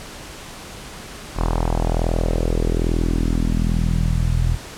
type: tone with low-pass filter sweep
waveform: sawtooth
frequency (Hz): 41.2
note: E1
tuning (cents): 0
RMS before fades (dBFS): -19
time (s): 1.35-4.58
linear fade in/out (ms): 50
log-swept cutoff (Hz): 1100 to 110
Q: 2.6
effects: pink hiss -36 dBFS RMS until 4.77 s + low-pass 10000 Hz 12 dB/octave